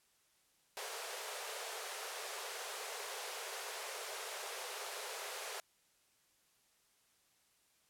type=high-pass noise; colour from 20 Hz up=pink; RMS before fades=-44 dBFS; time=0.77-5.6 s; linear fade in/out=0 ms; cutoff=400 Hz; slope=96 dB/octave; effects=white hiss -73 dBFS RMS until 7.89 s + low-pass 12000 Hz 12 dB/octave